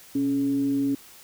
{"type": "tone with frequency modulation", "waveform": "sine", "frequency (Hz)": 277.2, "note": "C#4", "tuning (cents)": 0, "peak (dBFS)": -21, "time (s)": [0.15, 0.95], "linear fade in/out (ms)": 5, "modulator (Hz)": 150, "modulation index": 0.28, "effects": ["white hiss -49 dBFS RMS until 1.23 s"]}